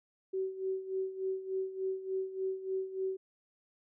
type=tone with tremolo; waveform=sine; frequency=380.2 Hz; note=F#4; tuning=47 cents sharp; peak=-30 dBFS; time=0.33-3.17 s; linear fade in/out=10 ms; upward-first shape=sine; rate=3.4 Hz; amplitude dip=75%; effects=none